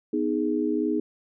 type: chord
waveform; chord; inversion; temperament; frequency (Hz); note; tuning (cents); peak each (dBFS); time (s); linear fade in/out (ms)
sine; G# minor; first; equal with one note detuned; 248.8 / 311.1 / 415.3; B3 / D#4 / G#4; +13 / 0 / 0; -28 / -25 / -28; 0.13-1; 5
effects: none